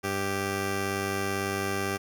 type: tone pair together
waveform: 10% pulse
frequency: 98 / 392 Hz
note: G2 / G4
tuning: 0 / 0 cents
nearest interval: 2 octaves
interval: 2400 cents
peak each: -23 dBFS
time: 0.03-1.98 s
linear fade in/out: 20 ms
effects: none